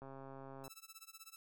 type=click train; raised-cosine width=1 ms; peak=-38 dBFS; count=90; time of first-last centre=0.02-0.679 s; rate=135 Hz
type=tone with tremolo; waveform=5% pulse; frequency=1318.5 Hz; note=E6; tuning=in tune; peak=-39 dBFS; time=0.64-1.36 s; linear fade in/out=0 ms; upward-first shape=sine; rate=16 Hz; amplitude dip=95%
effects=none